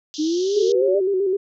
white band-pass noise, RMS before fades -35 dBFS, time 0.14-0.72 s, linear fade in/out 0 ms, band 3000 to 6400 Hz, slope 96 dB/octave
sine exponential sweep, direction up, 299.1 to 609 Hz, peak -18 dBFS, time 0.18-1 s, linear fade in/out 20 ms
sine tone with vibrato, 385.6 Hz, G4, 28 cents flat, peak -17 dBFS, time 0.56-1.37 s, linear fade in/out 10 ms, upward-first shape square, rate 7.8 Hz, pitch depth 60 cents each way
effects none

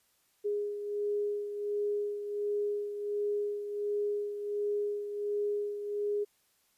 sine beating tone pair, 412.2 / 413.6 Hz, G#4 / G#4, -13 / -7 cents, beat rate 1.4 Hz, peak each -31 / -39 dBFS, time 0.44-6.25 s, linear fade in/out 20 ms, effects white hiss -71 dBFS RMS until 6.77 s + resampled to 32000 Hz

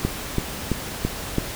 click train, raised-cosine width 3 ms, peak -7 dBFS, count 5, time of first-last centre 0.05-1.383 s, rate 3 Hz, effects pink hiss -32 dBFS RMS until 1.55 s

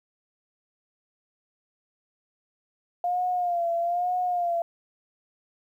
sine tone with vibrato, 702 Hz, F5, 9 cents sharp, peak -23 dBFS, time 3.04-4.62 s, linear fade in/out 2 ms, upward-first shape sine, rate 1.1 Hz, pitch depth 60 cents each way, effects 10-bit

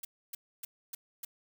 blue noise bursts, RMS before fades -40 dBFS, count 5, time 0.03-1.25 s, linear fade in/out 5 ms, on 20 ms, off 280 ms, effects none

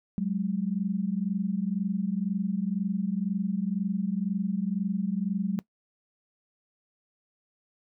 sine tone pair together, 186 / 208 Hz, F#3 / G#3, +9 / +3 cents, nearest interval major second, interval 194 cents, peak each -28 / -29 dBFS, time 0.18-5.59 s, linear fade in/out 0 ms, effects noise-tail reverb RT60 0.1 s tail -20 dB re dry

